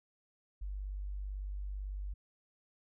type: tone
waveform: sine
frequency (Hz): 49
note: G1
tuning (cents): 0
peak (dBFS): -37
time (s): 0.61-2.14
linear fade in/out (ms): 10
effects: none